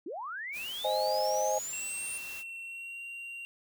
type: linear sweep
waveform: sine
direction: up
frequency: 280 to 9280 Hz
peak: -36 dBFS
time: 0.06-2.18 s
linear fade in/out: 5 ms
type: noise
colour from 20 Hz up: white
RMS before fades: -46 dBFS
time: 0.52-2.44 s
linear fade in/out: 50 ms
type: chord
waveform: sine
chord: Ab major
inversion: first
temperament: equal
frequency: 523.3 / 622.3 / 830.6 Hz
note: C5 / Eb5 / Ab5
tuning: 0 / 0 / 0 cents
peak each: -32 / -31 / -31 dBFS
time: 0.84-1.59 s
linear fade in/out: 10 ms
type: tone with pitch glide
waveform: triangle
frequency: 2715 to 2761 Hz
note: F7 to F7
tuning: -50 to -20 cents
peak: -38 dBFS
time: 1.73-3.45 s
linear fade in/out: 0 ms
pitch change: +30 cents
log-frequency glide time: 2.61-3.01 s
effects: none